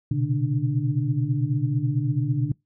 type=tone cluster; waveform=sine; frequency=120.6 / 129.7 / 144.7 / 296.1 Hz; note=B2 / C3 / D3 / D4; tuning=-41 / -15 / -25 / +14 cents; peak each=-27 / -25 / -25 / -30 dBFS; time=0.11-2.52 s; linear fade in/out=5 ms; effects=noise-tail reverb RT60 0.2 s tail -26 dB re dry